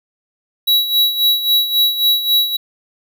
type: tone with tremolo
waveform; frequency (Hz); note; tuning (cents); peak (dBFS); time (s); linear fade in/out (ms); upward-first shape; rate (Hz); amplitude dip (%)
square; 3900; B7; -23; -10; 0.67-2.57; 10; sine; 3.7; 70
effects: none